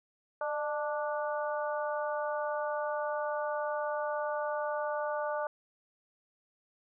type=harmonic tone with a mistuned harmonic; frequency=293.7 Hz; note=D4; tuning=in tune; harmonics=2 / 3 / 4 / 5; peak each=-33 / -37 / -39 / -41 dBFS; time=0.41-5.47 s; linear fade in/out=2 ms; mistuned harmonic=2; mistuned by=+35 cents; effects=none